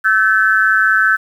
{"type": "tone with amplitude modulation", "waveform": "sine", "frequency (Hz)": 1526, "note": "G6", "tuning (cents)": -47, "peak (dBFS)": -5, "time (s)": [0.04, 1.17], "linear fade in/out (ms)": 20, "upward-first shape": "sine", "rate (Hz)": 205, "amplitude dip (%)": 100, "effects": ["7-bit"]}